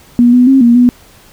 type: tone with pitch steps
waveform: sine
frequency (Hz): 240.8 / 248 / 268 / 236.5 / 245.6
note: B3 / B3 / C4 / A#3 / B3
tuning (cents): -44 / +7 / +42 / +25 / -9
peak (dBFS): -3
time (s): 0.19-0.89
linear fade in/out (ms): 0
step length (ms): 140
effects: pink hiss -42 dBFS RMS until 1.32 s